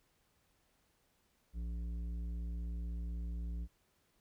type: tone with tanh clipping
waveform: sine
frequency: 58 Hz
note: A#1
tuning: 8 cents flat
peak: -39 dBFS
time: 1.53-3.68 s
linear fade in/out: 50 ms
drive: 10 dB
effects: pink hiss -75 dBFS RMS until 4.2 s